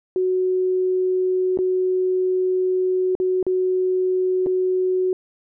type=tone with dropouts; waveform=sine; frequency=370 Hz; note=F#4; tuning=in tune; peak=-17 dBFS; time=0.16-5.13 s; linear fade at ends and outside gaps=1 ms; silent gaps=1.574-1.588 / 3.152-3.2 / 3.428-3.466 / 4.462-4.468 s; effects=none